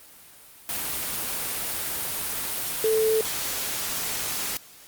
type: tone in noise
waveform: sine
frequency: 440 Hz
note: A4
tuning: in tune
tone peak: -19 dBFS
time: 2.84-3.21 s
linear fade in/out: 2 ms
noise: white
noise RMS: -29 dBFS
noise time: 0.69-4.57 s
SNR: +7 dB
effects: white hiss -49 dBFS RMS until 4.87 s + Opus 32 kbps